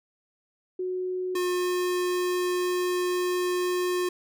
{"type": "tone pair in turn", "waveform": ["sine", "square"], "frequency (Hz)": [367.6, 359.8], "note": ["F#4", "F#4"], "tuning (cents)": [-11, -48], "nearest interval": "unison", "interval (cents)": 37, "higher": "first", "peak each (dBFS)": [-27, -25], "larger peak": "second", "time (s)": [[0.79, 1.35], [1.35, 4.09]], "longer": "second", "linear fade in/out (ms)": 5, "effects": []}